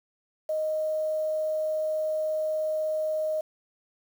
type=tone with quantisation; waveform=sine; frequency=622.3 Hz; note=D#5; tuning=in tune; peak=-25 dBFS; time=0.49-3.41 s; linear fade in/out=5 ms; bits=8; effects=none